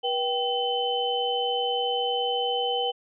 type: tone cluster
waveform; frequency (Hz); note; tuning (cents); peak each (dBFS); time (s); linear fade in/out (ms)
sine; 484 / 779 / 3045; B4 / G5 / F#7; -35 / -11 / +49; -28; 0.03-2.92; 20
effects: none